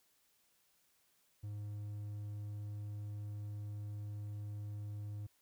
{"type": "tone", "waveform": "triangle", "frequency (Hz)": 103.83, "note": "G#2", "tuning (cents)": 0, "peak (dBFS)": -39, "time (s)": [1.43, 5.27], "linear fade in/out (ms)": 10, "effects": ["white hiss -74 dBFS RMS until 5.41 s"]}